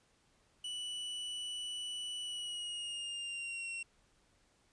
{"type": "tone with pitch glide", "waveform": "45% pulse", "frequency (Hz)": [2960, 2730], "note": ["F#7", "F7"], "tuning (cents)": [0, -40], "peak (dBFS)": -39, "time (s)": [0.64, 3.83], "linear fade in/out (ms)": 5, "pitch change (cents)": -140, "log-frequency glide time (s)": [2.22, 3.7], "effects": ["pink hiss -71 dBFS RMS until 4.72 s", "resampled to 22050 Hz"]}